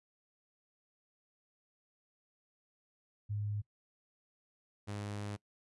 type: tone pair in turn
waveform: sine / sawtooth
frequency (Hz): 103.83 / 102.87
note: G#2 / G#2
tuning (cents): 0 / -16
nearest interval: unison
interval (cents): 16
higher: first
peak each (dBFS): -34 / -35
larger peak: first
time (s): 3.29-3.62 / 4.87-5.37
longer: second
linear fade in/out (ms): 20
effects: noise-tail reverb RT60 0.1 s tail -22 dB re dry + resampled to 24000 Hz